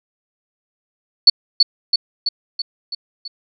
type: tone with echo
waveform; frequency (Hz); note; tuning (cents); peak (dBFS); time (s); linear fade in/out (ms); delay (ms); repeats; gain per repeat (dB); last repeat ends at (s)
sine; 4450; C#8; +6; -3; 1.27-1.3; 5; 330; 6; -4; 3.28
effects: none